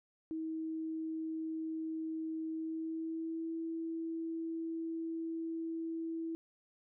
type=tone with pitch glide; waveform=sine; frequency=319.7 to 327.7 Hz; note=D#4 to E4; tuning=+47 to -10 cents; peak=-36 dBFS; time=0.31-6.35 s; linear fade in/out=0 ms; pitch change=+43 cents; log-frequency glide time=2.5-3.54 s; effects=none